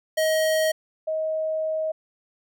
square / sine tone pair in turn, 631 / 631 Hz, D#5 / D#5, +24 / +24 cents, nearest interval unison, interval 0 cents, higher neither, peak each -20 / -23 dBFS, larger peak first, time 0.17-0.72 / 1.07-1.92 s, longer second, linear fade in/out 10 ms, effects none

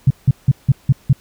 sine tone bursts, 134.2 Hz, C3, 44 cents sharp, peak -6 dBFS, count 6, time 0.07-1.13 s, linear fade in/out 5 ms, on 35 ms, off 170 ms, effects pink hiss -51 dBFS RMS until 1.2 s

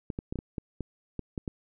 clicks, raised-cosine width 3 ms, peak -20 dBFS, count 10, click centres 0.102 / 0.189 / 0.325 / 0.357 / 0.389 / 0.582 / 0.807 / 1.193 / 1.378 / 1.478 s, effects none

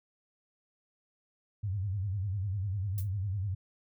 sine tone with vibrato, 98 Hz, G2, in tune, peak -30 dBFS, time 1.63-3.55 s, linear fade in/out 10 ms, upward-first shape sine, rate 10 Hz, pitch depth 140 cents each way
violet noise with exponential decay, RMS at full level -38 dBFS, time 2.98-3.1 s, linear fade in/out 1 ms, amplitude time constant 24 ms
effects none

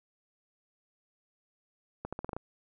accelerating click train, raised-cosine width 1 ms, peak -22 dBFS, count 7, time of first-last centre 2.05-2.366 s, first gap 76 ms, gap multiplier 0.85, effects none

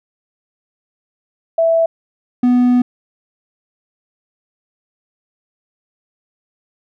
sine / triangle tone pair in turn, 659.3 / 247 Hz, E5 / B3, 0 / 0 cents, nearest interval octave + perfect fourth, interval 1700 cents, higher first, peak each -10 / -7 dBFS, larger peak second, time 1.58-1.86 / 2.43-2.82 s, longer second, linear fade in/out 5 ms, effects none

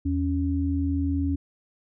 sine tone pair together, 82 / 277.7 Hz, E2 / C#4, -9 / +3 cents, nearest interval octave + major sixth, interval 2112 cents, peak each -25 dBFS, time 0.05-1.36 s, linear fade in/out 10 ms, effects none

